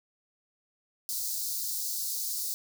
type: high-pass noise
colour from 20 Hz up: white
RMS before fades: -33 dBFS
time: 1.09-2.54 s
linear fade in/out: 0 ms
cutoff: 4200 Hz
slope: 48 dB/octave
effects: none